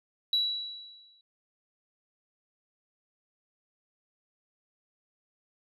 sine tone with exponential decay, 3918 Hz, B7, 15 cents flat, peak -21 dBFS, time 0.33-1.21 s, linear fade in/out 2 ms, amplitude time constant 190 ms, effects tanh soft clip ceiling -18 dBFS

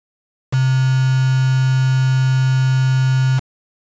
sine tone with quantisation, 130.81 Hz, C3, in tune, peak -12 dBFS, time 0.52-3.4 s, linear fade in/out 20 ms, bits 4, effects resampled to 16000 Hz

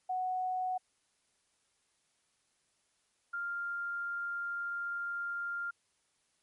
sine tone pair in turn, 740 / 1396.9 Hz, F#5 / F6, 0 / 0 cents, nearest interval major seventh, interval 1100 cents, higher second, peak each -31 / -34 dBFS, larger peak first, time 0.09-0.78 / 3.33-5.71 s, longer second, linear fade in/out 10 ms, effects white hiss -75 dBFS RMS until 6.42 s + MP3 48 kbps

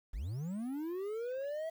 triangle linear sweep, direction up, 36.55 to 659 Hz, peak -34 dBFS, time 0.13-1.7 s, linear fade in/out 10 ms, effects 10-bit

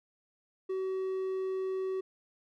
triangle tone, 378.6 Hz, F#4, 40 cents sharp, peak -29 dBFS, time 0.69-2.01 s, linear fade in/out 10 ms, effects none

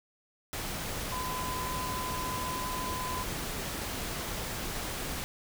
sine tone in noise, 1012 Hz, B5, 42 cents sharp, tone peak -35 dBFS, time 1.12-3.23 s, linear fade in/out 0 ms, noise pink, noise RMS -36 dBFS, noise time 0.53-5.24 s, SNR -2 dB, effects none

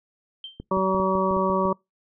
sine tone with exponential decay, 3136 Hz, G7, in tune, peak -31 dBFS, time 0.44-0.63 s, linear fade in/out 2 ms, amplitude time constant 40 ms
clicks, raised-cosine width 3 ms, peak -22 dBFS, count 9, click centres 0.6 / 0.771 / 0.947 / 1 / 1.153 / 1.31 / 1.367 / 1.5 / 1.654 s
harmonic tone, 189.8 Hz, F#3, 44 cents sharp, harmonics 1 / 2 / 3 / 5 / 6, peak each -26 / -26 / -26 / -26 / -26 dBFS, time 0.71-1.73 s, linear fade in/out 5 ms
effects noise-tail reverb RT60 0.2 s tail -26 dB re dry

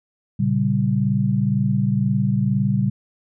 sine chord, G diminished, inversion first, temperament equal, 116.54 / 138.59 / 196 Hz, Bb2 / Db3 / G3, 0 / 0 / 0 cents, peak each -22 / -21 / -20 dBFS, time 0.39-2.9 s, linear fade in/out 10 ms, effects none

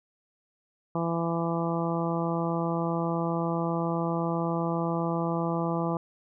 harmonic tone, 167.6 Hz, E3, 29 cents sharp, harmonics 1 / 2 / 3 / 4 / 5 / 6 / 7, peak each -29 / -32 / -34 / -35 / -36 / -37 / -37 dBFS, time 0.95-5.97 s, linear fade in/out 2 ms, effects none

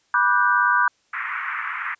sine chord, G major seventh, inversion first, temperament just, 980 / 1176 / 1470 / 1568 Hz, B5 / D6 / F#6 / G6, -14 / +2 / -12 / 0 cents, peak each -21 dBFS, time 0.14-0.88 s, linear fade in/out 2 ms
pink band-pass noise, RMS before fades -28 dBFS, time 1.13-1.95 s, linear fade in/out 10 ms, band 1100 to 2200 Hz, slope 48 dB/octave
effects white hiss -64 dBFS RMS until 1.99 s + resampled to 16000 Hz

